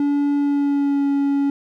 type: tone with pitch glide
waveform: triangle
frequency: 286.4 to 280.5 Hz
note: D4 to C#4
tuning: -43 to +21 cents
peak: -14 dBFS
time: 0-1.5 s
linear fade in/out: 2 ms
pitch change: -36 cents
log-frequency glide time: 0.36-1.08 s
effects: none